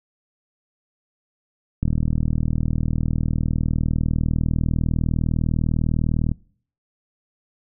click train, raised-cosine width 5 ms, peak -9 dBFS, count 180, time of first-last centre 1.83-6.316 s, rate 39.9 Hz, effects noise-tail reverb RT60 0.5 s tail -22 dB re dry

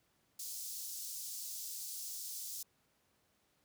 pink high-pass noise, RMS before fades -44 dBFS, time 0.39-2.63 s, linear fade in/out 5 ms, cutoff 5100 Hz, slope 24 dB/octave, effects pink hiss -75 dBFS RMS until 3.64 s + high-pass 80 Hz 12 dB/octave

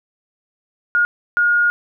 sine tone bursts at uneven times, 1430 Hz, F6, 41 cents sharp, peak -12 dBFS, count 2, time 0.95-1.05 / 1.37-1.7 s, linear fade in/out 0 ms, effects none

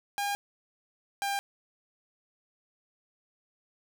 sawtooth tone pair in turn, 809 / 797.9 Hz, G#5 / G5, -46 / +30 cents, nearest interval unison, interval 24 cents, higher first, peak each -25 dBFS, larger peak neither, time 0.18-0.35 / 1.22-1.39 s, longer neither, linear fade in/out 0 ms, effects none

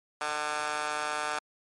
15% pulse tone with high-pass filter, 150 Hz, D3, 37 cents sharp, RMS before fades -32 dBFS, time 0.21-1.39 s, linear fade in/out 2 ms, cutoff 980 Hz, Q 4.7, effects MP3 48 kbps

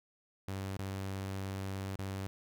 sawtooth tone with dropouts, 96.7 Hz, G2, 23 cents flat, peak -33 dBFS, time 0.48-2.27 s, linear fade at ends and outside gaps 0 ms, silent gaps 0.77-0.792 / 1.958-1.989 s, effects none

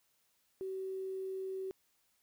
sine tone with quantisation, 380.8 Hz, F#4, 50 cents sharp, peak -37 dBFS, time 0.61-1.71 s, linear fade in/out 0 ms, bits 11, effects white hiss -75 dBFS RMS until 2.22 s

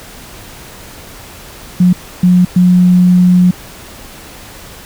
sine tone bursts at uneven times, 180 Hz, F#3, 47 cents flat, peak -4 dBFS, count 3, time 1.8-1.93 / 2.23-2.45 / 2.56-3.51 s, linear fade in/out 5 ms, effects pink hiss -33 dBFS RMS until 4.85 s

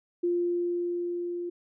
sine tone with level ramp, 349.2 Hz, F4, in tune, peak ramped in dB -23 to -31 dBFS, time 0.23-1.5 s, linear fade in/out 10 ms, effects none

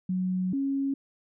sine tone pair in turn, 184.5 / 274.5 Hz, F#3 / C#4, -5 / -17 cents, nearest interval perfect fifth, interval 688 cents, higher second, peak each -25 dBFS, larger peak neither, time 0.09-0.53 / 0.53-0.94 s, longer first, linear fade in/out 5 ms, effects none

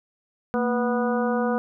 harmonic tone with a mistuned harmonic, 245.4 Hz, B3, 11 cents flat, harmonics 1 / 2 / 3 / 4 / 5 / 6, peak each -24 / -25 / -30 / -33 / -33 / -34 dBFS, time 0.54-1.58 s, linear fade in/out 0 ms, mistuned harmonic 1, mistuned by -120 cents, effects none

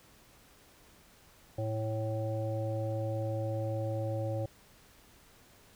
harmonic tone, 110 Hz, A2, in tune, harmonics 1 / 3 / 5 / 7, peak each -33 / -41 / -36 / -45 dBFS, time 1.58-4.46 s, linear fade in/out 5 ms, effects pink hiss -60 dBFS RMS until 5.75 s

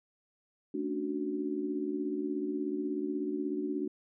sine chord, D major seventh, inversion second, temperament equal, 220 / 277.2 / 293.7 / 370 Hz, A3 / C#4 / D4 / F#4, 0 / 0 / 0 / 0 cents, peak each -40 / -40 / -34 / -36 dBFS, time 0.74-3.88 s, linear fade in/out 5 ms, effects none

